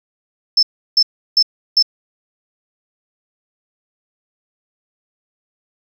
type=tone bursts; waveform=sine; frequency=5274 Hz; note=E8; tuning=in tune; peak=-8 dBFS; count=4; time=0.57-1.826 s; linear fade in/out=5 ms; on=59 ms; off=340 ms; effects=7-bit